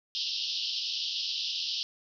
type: band-pass noise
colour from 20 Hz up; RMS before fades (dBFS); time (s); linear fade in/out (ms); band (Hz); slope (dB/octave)
white; -33; 0.15-1.83; 0; 2800 to 5400; 96
effects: none